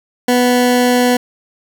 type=tone; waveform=20% pulse; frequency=246.9 Hz; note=B3; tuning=in tune; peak=-5 dBFS; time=0.28-1.17 s; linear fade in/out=5 ms; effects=7-bit